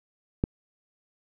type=click; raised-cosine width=3 ms; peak=-10 dBFS; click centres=0.439 s; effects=none